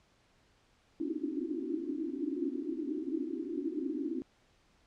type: band-pass noise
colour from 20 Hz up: pink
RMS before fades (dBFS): -36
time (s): 1-4.22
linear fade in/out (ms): 0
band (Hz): 260 to 360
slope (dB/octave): 96
effects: pink hiss -68 dBFS RMS until 4.86 s + low-pass 6000 Hz 12 dB/octave